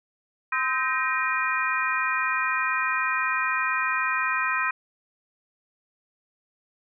sine tone cluster, 1031 / 1283 / 1566 / 1877 / 2439 Hz, C6 / E6 / G6 / A#6 / D#7, -26 / -47 / -2 / +11 / -35 cents, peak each -29 dBFS, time 0.52-4.71 s, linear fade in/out 5 ms, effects none

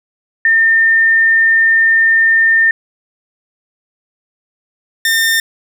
sine / sawtooth tone pair in turn, 1810 / 1810 Hz, A6 / A6, +48 / +48 cents, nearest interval unison, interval 0 cents, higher neither, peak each -7 dBFS, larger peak neither, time 0.45-2.71 / 5.05-5.4 s, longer first, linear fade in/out 2 ms, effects none

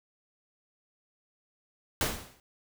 pink noise with exponential decay, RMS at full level -25 dBFS, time 2.01-2.4 s, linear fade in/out 1 ms, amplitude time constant 84 ms, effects none

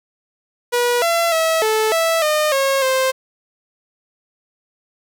sawtooth tone with pitch steps, 484.2 / 676 / 648 / 436.2 / 657 / 609 / 544 / 524 Hz, B4 / E5 / E5 / A4 / E5 / D#5 / C#5 / C5, -34 / +43 / -30 / -15 / -6 / -37 / -33 / +2 cents, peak -11 dBFS, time 0.72-3.12 s, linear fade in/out 20 ms, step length 300 ms, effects none

